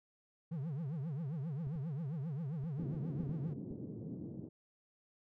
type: tone with vibrato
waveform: triangle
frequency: 149.8 Hz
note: D3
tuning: 35 cents sharp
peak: -35 dBFS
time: 0.51-3.54 s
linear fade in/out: 10 ms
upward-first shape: triangle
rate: 7.5 Hz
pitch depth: 300 cents each way
type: clicks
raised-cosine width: 5 ms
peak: -38 dBFS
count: 9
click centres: 1.67 / 1.758 / 2.639 / 2.832 / 2.949 / 3.201 / 3.234 / 3.294 / 3.714 s
type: band-pass noise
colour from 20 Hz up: pink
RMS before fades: -45 dBFS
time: 2.78-4.49 s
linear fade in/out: 10 ms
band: 120 to 360 Hz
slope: 24 dB/octave
effects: none